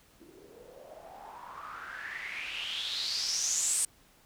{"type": "noise with low-pass filter sweep", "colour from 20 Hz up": "blue", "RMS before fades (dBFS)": -36, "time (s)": [0.2, 3.85], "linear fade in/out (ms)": 2, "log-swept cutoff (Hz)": [320, 8800], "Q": 6.4, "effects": ["pink hiss -62 dBFS RMS until 4.25 s"]}